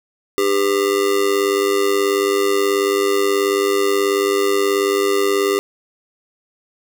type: tone with amplitude modulation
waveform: square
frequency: 398.8 Hz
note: G4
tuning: 30 cents sharp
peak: -12 dBFS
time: 0.38-5.59 s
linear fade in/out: 0 ms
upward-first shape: sine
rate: 98.5 Hz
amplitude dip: 75%
effects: none